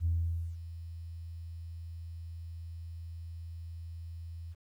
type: tone with ADSR envelope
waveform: sine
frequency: 83.7 Hz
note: E2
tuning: 27 cents sharp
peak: -25 dBFS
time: 0-4.55 s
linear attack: 51 ms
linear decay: 510 ms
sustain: -15 dB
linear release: 33 ms
effects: tanh soft clip ceiling -21 dBFS + 11-bit